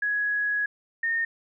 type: tone pair in turn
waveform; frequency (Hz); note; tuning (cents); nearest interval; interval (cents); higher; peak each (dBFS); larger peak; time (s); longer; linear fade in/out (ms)
sine; 1672 / 1833; G#6 / A#6; +11 / -30; major second; 159; second; -23; neither; 0.02-0.66 / 1.03-1.25; first; 5
effects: none